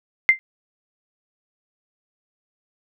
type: tone with exponential decay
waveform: sine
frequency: 2087 Hz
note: C7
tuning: 5 cents flat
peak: -5 dBFS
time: 0.29-0.39 s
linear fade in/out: 0 ms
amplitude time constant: 21 ms
effects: none